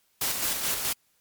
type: noise with tremolo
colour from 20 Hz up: white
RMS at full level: -27 dBFS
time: 0.21-0.93 s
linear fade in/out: 5 ms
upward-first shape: square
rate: 4.7 Hz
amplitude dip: 40%
effects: white hiss -68 dBFS RMS until 1.2 s + MP3 96 kbps

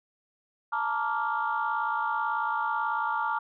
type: chord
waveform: sine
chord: Bb major seventh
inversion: third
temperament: just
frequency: 874.1 / 932.3 / 1165.4 / 1398.5 Hz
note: A5 / Bb5 / D6 / F6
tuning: -12 / 0 / -14 / +2 cents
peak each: -31 dBFS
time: 0.72-3.39 s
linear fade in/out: 10 ms
effects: tanh soft clip ceiling -17 dBFS

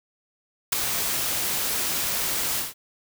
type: noise with ADSR envelope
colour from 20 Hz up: white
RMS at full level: -18 dBFS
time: 0.72-2.74 s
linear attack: 11 ms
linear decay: 3 ms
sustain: -8 dB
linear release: 160 ms
effects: none

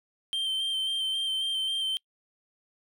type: tone with vibrato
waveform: triangle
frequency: 3136 Hz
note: G7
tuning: in tune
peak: -25 dBFS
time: 0.33-1.97 s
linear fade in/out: 0 ms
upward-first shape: square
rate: 3.7 Hz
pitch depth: 17 cents each way
effects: noise-tail reverb RT60 0.1 s tail -26 dB re dry

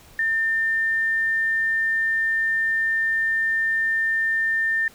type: tone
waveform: sine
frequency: 1800 Hz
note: A6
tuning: 39 cents sharp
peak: -19 dBFS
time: 0.19-4.88 s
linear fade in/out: 2 ms
effects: pink hiss -50 dBFS RMS until 4.94 s

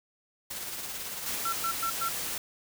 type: noise with tremolo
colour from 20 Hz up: white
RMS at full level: -36 dBFS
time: 0.5-1.36 s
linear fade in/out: 10 ms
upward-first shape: sine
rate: 18 Hz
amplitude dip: 35%
type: noise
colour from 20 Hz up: white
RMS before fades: -34 dBFS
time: 1.26-2.38 s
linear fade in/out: 2 ms
type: tone bursts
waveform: sine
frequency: 1350 Hz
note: E6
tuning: 41 cents sharp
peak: -28 dBFS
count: 4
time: 1.45-2.088 s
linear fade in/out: 5 ms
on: 77 ms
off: 110 ms
effects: none

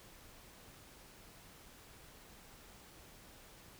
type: silence
effects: pink hiss -58 dBFS RMS until 3.79 s

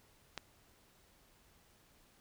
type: click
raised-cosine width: 0.2 ms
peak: -22 dBFS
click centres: 0.377 s
effects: pink hiss -67 dBFS RMS until 2.2 s

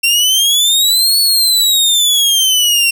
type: exponential two-way sweep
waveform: sawtooth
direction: up then down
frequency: 2723 to 4441 to 2723 Hz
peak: -6 dBFS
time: 0.03-2.91 s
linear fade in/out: 10 ms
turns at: 1.19 s
effects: none

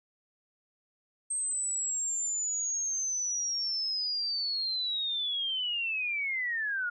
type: linear sweep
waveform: sine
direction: down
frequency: 8372 to 1407 Hz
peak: -29 dBFS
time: 1.3-6.9 s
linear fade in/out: 10 ms
effects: none

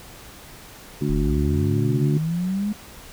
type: harmonic tone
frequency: 72.6 Hz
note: D2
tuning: 19 cents flat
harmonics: 2 / 3 / 4 / 5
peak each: -24 / -26 / -27 / -28 dBFS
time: 1.01-2.18 s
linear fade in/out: 5 ms
type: linear sweep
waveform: sine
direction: up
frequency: 35.69 to 212.5 Hz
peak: -21 dBFS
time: 1.09-2.73 s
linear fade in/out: 10 ms
effects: pink hiss -43 dBFS RMS until 3.12 s

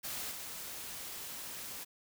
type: noise with level steps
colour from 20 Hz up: white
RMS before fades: -40 / -44 dBFS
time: 0.03-1.85 s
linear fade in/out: 20 ms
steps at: 0.31 s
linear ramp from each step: 5 ms
effects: none

